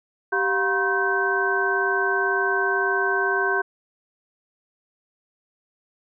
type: tone cluster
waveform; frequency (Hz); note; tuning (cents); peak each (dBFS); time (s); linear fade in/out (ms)
sine; 389.4 / 711 / 969 / 1071 / 1543; G4 / F5 / B5 / C6 / G6; -12 / +31 / -33 / +40 / -28; -25 / -29 / -30 / -29 / -22; 0.32-3.62; 10
effects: none